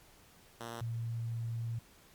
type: tone pair in turn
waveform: 5% pulse / sine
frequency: 116.54 / 115.8 Hz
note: A#2 / A#2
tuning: 0 / -11 cents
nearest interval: unison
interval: 11 cents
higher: first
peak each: -30 / -34 dBFS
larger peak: first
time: 0.6-0.81 / 0.81-1.79 s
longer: second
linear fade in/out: 5 ms
effects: pink hiss -61 dBFS RMS until 2.14 s + MP3 96 kbps